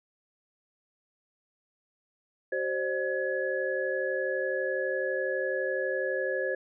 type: tone cluster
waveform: sine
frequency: 380.7 / 527 / 599 / 1690 Hz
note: F#4 / C5 / D5 / G#6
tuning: +49 / +12 / +34 / +30 cents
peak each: -34 / -30 / -37 / -33 dBFS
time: 2.52-6.55 s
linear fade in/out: 5 ms
effects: none